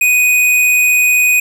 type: tone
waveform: square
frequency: 2489 Hz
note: D#7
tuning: in tune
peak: -9 dBFS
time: 0.01-1.4 s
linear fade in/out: 5 ms
effects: none